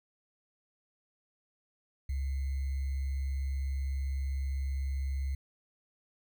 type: tone with sample-and-hold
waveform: sine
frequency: 67.8 Hz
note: C#2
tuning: 38 cents flat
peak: -30 dBFS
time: 2.09-5.35 s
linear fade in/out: 5 ms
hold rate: 2100 Hz
effects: none